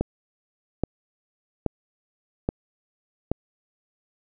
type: click train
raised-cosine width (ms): 2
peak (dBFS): -9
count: 5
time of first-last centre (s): 0.01-3.316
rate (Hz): 1.21
effects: none